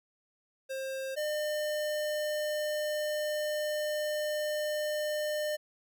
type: tone pair in turn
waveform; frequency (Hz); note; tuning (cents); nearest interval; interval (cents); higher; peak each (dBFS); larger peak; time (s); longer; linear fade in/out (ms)
square; 532 / 603.8; C5 / D5; +29 / +48; major second; 219; second; -35 / -31; second; 0.69-1.16 / 1.16-5.57; second; 20
effects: none